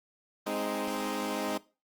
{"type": "chord", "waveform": "15% pulse", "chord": "Ab major", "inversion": "none", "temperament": "equal", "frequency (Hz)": [207.7, 261.6, 311.1], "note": ["Ab3", "C4", "Eb4"], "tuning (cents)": [0, 0, 0], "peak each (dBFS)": -29, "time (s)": [0.46, 1.58], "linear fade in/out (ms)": 10, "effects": ["noise-tail reverb RT60 0.3 s tail -19 dB re dry", "Opus 24 kbps"]}